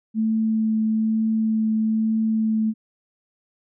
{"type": "tone with vibrato", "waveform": "sine", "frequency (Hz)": 220, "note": "A3", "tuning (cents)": 0, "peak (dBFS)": -18, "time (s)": [0.14, 2.74], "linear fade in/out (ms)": 50, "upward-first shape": "triangle", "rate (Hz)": 1.1, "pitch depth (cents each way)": 10, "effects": []}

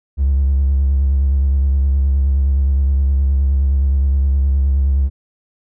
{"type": "tone with vibrato", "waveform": "triangle", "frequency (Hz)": 68.4, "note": "C#2", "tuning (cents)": -23, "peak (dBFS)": -8, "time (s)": [0.17, 5.1], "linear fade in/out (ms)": 50, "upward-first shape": "triangle", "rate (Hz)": 9.6, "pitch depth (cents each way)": 60, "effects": ["tanh soft clip ceiling -8 dBFS"]}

